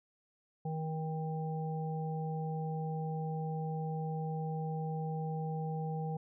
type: harmonic tone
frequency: 158.3 Hz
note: D#3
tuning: 30 cents sharp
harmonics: 1 / 3 / 5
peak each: -35 / -43 / -42 dBFS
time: 0.65-6.17 s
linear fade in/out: 5 ms
effects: none